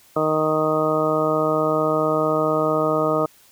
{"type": "harmonic tone", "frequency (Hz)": 155.56, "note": "D#3", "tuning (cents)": 0, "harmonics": [1, 2, 3, 4, 5, 6, 7, 8], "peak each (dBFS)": [-29, -25, -23, -22, -32, -33, -31, -24], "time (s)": [0.16, 3.26], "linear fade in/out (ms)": 5, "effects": ["white hiss -53 dBFS RMS until 3.51 s"]}